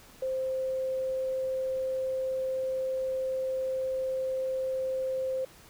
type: tone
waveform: sine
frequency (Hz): 523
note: C5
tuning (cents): -1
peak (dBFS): -28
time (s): 0.22-5.45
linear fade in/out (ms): 5
effects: pink hiss -54 dBFS RMS until 5.69 s